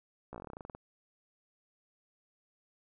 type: slowing click train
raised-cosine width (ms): 1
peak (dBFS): -30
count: 15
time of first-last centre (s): 0.33-0.75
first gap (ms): 15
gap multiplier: 1.1
effects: none